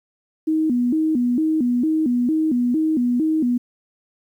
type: tone with vibrato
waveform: sine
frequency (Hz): 277.2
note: C#4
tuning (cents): 0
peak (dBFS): -16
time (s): 0.47-3.58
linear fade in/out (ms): 10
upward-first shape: square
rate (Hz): 2.2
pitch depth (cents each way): 220
effects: 9-bit